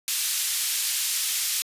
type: band-pass noise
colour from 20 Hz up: white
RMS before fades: -26 dBFS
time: 0.08-1.62 s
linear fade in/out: 0 ms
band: 2600 to 13000 Hz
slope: 12 dB/octave
effects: resampled to 32000 Hz